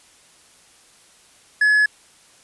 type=tone; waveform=triangle; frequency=1700 Hz; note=G#6; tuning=40 cents sharp; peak=-11 dBFS; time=1.61-1.86 s; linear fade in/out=5 ms; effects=white hiss -52 dBFS RMS until 2.43 s + resampled to 24000 Hz